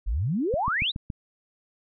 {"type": "exponential sweep", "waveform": "sine", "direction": "up", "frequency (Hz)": [42.41, 4065], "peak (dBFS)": -23, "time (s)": [0.06, 0.92], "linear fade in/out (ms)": 20}
{"type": "click train", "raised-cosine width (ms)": 5, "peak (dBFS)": -19, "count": 5, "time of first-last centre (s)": [0.54, 1.102], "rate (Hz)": 7.12}
{"effects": []}